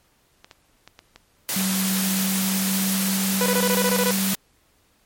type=clicks; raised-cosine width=0.2 ms; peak=-24 dBFS; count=8; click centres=0.445 / 0.512 / 0.876 / 0.991 / 1.16 / 1.869 / 1.948 / 2.158 s
type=high-pass noise; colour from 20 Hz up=white; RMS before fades=-25 dBFS; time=1.49-4.35 s; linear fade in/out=0 ms; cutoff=110 Hz; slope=96 dB/octave
type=tone with pitch glide; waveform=sine; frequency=190.1 to 193.09 Hz; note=F#3 to G3; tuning=+47 to -26 cents; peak=-22 dBFS; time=1.56-4.34 s; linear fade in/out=5 ms; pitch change=+27 cents; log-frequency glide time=1.79-3.74 s
type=tone bursts; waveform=sawtooth; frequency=493.9 Hz; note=B4; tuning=in tune; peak=-16 dBFS; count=10; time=3.41-4.108 s; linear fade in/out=0 ms; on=50 ms; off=22 ms
effects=pink hiss -62 dBFS RMS until 5.05 s + MP3 64 kbps